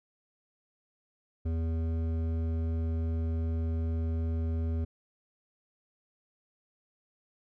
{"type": "tone with hard clipping", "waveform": "triangle", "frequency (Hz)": 81.7, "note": "E2", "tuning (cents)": -15, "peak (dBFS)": -30, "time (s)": [1.45, 4.85], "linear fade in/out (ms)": 10, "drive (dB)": 15, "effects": []}